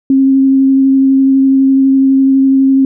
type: tone with vibrato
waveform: sine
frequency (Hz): 268.6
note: C4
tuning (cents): +46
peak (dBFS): -5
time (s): 0.1-2.85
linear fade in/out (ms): 2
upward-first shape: sine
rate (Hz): 12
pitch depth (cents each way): 10
effects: none